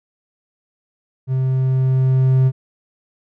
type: tone with level ramp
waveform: triangle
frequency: 130.81 Hz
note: C3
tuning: in tune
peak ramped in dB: -14 to -8 dBFS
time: 1.27-2.52 s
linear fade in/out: 50 ms
effects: none